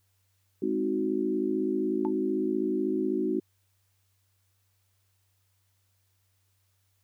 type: chord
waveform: sine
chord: Ab dominant seventh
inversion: none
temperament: equal with one note detuned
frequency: 207.7 / 261.6 / 314 / 370 Hz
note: Ab3 / C4 / Eb4 / Gb4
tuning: 0 / 0 / +16 / 0 cents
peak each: -34 / -32 / -30 / -29 dBFS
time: 0.62-3.4 s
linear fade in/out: 5 ms
type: tone with exponential decay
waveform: sine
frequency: 880 Hz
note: A5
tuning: in tune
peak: -29 dBFS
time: 2.05-2.13 s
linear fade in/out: 0 ms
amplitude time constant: 16 ms
effects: added 96 Hz sine -70 dBFS peak until 7.03 s + white hiss -74 dBFS RMS until 7.03 s